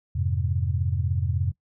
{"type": "chord", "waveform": "sine", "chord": "F minor", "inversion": "none", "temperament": "equal", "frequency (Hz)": [87.31, 103.83, 130.81], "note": ["F2", "Ab2", "C3"], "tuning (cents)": [0, 0, 0], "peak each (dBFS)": [-25, -28, -28], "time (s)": [0.15, 1.52], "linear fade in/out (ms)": 10, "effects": ["noise-tail reverb RT60 0.1 s tail -19 dB re dry"]}